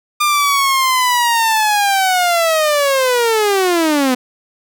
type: linear sweep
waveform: sawtooth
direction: down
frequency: 1207 to 246.9 Hz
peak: -8 dBFS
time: 0.2-4.15 s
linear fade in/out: 10 ms
effects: none